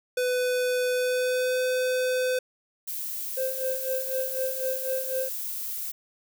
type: tone with pitch glide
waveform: square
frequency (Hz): 499.6 to 507.7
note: B4 to B4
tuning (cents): +20 to +48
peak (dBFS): -24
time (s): 0.17-2.39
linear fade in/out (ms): 5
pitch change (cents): +28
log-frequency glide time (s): 0.9-1.61
type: noise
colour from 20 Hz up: violet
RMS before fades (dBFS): -33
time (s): 2.87-5.92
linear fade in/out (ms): 10
type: tone with tremolo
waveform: triangle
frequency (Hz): 523.3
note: C5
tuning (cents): 0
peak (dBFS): -23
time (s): 3.37-5.29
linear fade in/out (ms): 5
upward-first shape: sine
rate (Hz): 4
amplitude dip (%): 75
effects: none